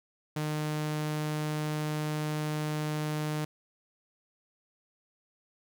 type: tone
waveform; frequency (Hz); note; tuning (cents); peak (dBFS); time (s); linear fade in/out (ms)
sawtooth; 152.3; D#3; -37; -26; 0.36-3.45; 5
effects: none